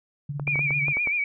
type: tone with tremolo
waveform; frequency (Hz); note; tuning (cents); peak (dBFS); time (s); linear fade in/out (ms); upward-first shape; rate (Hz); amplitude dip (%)
sine; 143.4; D3; -41; -26; 0.29-0.93; 5; sine; 17; 60
type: clicks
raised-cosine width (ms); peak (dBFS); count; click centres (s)
1; -20; 8; 0.397 / 0.477 / 0.557 / 0.592 / 0.707 / 0.883 / 0.97 / 1.073
type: tone with vibrato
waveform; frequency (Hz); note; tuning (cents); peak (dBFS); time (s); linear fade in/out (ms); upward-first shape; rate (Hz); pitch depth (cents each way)
sine; 2349; D7; 0; -22; 0.47-1.24; 2; sine; 7.7; 75
effects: none